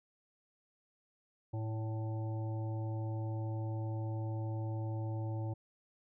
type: harmonic tone with a mistuned harmonic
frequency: 110 Hz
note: A2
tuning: in tune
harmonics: 1 / 3 / 5 / 7 / 8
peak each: -35 / -45 / -49 / -52 / -53 dBFS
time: 1.53-5.54 s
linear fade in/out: 10 ms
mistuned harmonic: 5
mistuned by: +28 cents
effects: none